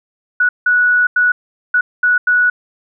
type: tone bursts at uneven times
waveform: sine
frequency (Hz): 1470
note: F#6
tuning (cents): -12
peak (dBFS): -9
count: 6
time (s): 0.4-0.49 / 0.66-1.07 / 1.16-1.32 / 1.74-1.81 / 2.03-2.18 / 2.27-2.5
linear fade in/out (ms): 5
effects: none